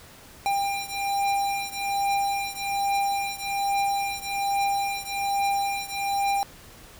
square beating tone pair, 797 / 798.2 Hz, G5 / G5, +28 / +31 cents, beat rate 1.2 Hz, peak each -27 / -29 dBFS, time 0.46-6.43 s, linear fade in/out 0 ms, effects pink hiss -48 dBFS RMS until 6.99 s

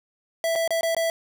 square tone with dropouts, 660 Hz, E5, 2 cents sharp, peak -22 dBFS, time 0.44-1.1 s, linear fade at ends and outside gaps 1 ms, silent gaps 0.554-0.558 / 0.677-0.706 / 0.81-0.831 / 0.948-0.966 s, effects none

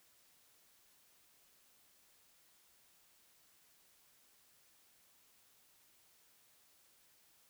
silence, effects white hiss -69 dBFS RMS until 7.49 s

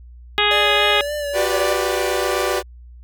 harmonic tone, 415.3 Hz, G#4, in tune, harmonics 1 / 2 / 3 / 4 / 5 / 6 / 7 / 8 / 9, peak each -23 / -23 / -23 / -23 / -23 / -23 / -23 / -23 / -23 dBFS, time 0.38-1.01 s, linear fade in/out 0 ms
square tone with vibrato, 583 Hz, D5, 13 cents flat, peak -23 dBFS, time 0.51-1.73 s, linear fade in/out 2 ms, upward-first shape sine, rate 3.5 Hz, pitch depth 36 cents each way
sawtooth chord, G major seventh, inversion third, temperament equal with one note detuned, 364.1 / 392 / 493.9 / 587.3 Hz, F#4 / G4 / B4 / D5, -28 / 0 / 0 / 0 cents, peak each -20 dBFS, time 1.33-2.63 s, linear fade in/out 50 ms
effects added 60 Hz sine -38 dBFS peak until 3.03 s

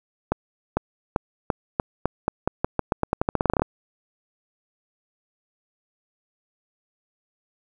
accelerating click train, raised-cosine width 1 ms, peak -6 dBFS, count 23, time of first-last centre 0.32-3.62 s, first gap 450 ms, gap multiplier 0.87, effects 8-bit

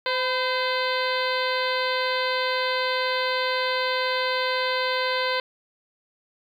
harmonic tone with a mistuned harmonic, 514 Hz, C5, 31 cents flat, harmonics 1 / 2 / 3 / 4 / 5 / 6 / 7 / 8 / 9, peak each -27 / -28 / -30 / -31 / -36 / -35 / -35 / -33 / -38 dBFS, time 0.06-5.4 s, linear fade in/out 2 ms, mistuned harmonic 2, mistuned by -39 cents, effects 9-bit

